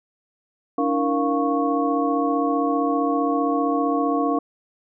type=tone cluster; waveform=sine; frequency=285.8 / 321.1 / 467.8 / 700 / 1105 Hz; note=D4 / E4 / A#4 / F5 / C#6; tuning=-47 / -45 / +6 / +4 / -6 cents; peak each=-22 / -29 / -26 / -25 / -26 dBFS; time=0.78-4.39 s; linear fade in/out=5 ms; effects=none